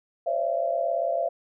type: tone cluster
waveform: sine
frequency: 514 / 552 / 610 / 677 Hz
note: C5 / C#5 / D#5 / E5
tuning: -31 / -7 / -34 / +46 cents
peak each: -33 / -30 / -32 / -25 dBFS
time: 0.26-1.29 s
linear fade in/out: 10 ms
effects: none